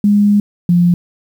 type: tone pair in turn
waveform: sine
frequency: 205.3 / 174.69 Hz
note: G#3 / F3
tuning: -20 / +1 cents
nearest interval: minor third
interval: 279 cents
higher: first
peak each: -7 dBFS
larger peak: neither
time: 0.04-0.4 / 0.69-0.94 s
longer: first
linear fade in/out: 2 ms
effects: 7-bit